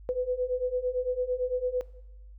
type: beating tone pair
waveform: sine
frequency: 496.3 / 505.2 Hz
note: B4 / B4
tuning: +8 / +39 cents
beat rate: 8.9 Hz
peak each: -30 / -29 dBFS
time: 0.09-1.81 s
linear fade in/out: 0 ms
effects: noise-tail reverb RT60 0.9 s tail -18 dB re dry + added 50 Hz sine -45 dBFS peak until 2.38 s